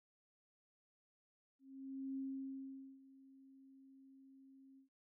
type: tone with ADSR envelope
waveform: sine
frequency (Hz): 268.6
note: C4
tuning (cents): +46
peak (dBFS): -40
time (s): 1.59-4.89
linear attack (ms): 580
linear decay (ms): 820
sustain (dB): -20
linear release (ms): 110
effects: none